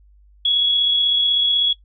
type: tone with amplitude modulation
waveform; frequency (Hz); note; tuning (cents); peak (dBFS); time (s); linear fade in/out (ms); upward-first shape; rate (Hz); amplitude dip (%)
sine; 3353; G#7; +16; -13; 0.45-1.73; 5; sine; 36.1; 30
effects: noise-tail reverb RT60 0.1 s tail -17 dB re dry + added 50 Hz sine -48 dBFS peak until 1.84 s